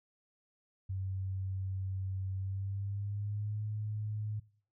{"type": "tone with pitch glide", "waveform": "sine", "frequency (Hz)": [95.3, 106.35], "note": ["G2", "G#2"], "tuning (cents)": [-48, 42], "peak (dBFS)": -34, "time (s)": [0.89, 4.4], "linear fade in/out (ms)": 10, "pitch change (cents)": 190, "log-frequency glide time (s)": [2.35, 3.63], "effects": ["noise-tail reverb RT60 0.5 s tail -21 dB re dry"]}